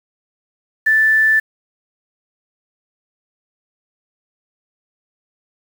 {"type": "tone with quantisation", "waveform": "sine", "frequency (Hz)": 1760, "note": "A6", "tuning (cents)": 0, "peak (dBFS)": -10, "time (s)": [0.86, 1.4], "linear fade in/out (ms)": 10, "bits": 6, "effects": []}